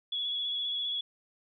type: tone with vibrato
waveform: sine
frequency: 3385 Hz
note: G#7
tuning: 32 cents sharp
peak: -30 dBFS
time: 0.12-1.01 s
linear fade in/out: 5 ms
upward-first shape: square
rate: 15 Hz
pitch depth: 20 cents each way
effects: none